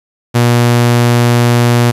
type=tone; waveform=sawtooth; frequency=120 Hz; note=B2; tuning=49 cents flat; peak=-3 dBFS; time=0.34-1.92 s; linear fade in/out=20 ms; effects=resampled to 32000 Hz + 7-bit